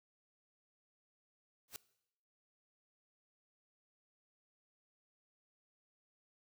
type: noise with exponential growth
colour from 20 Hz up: white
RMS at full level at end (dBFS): -41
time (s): 1.68-1.76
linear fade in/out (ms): 1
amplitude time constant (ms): 17
effects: noise-tail reverb RT60 0.8 s tail -20 dB re dry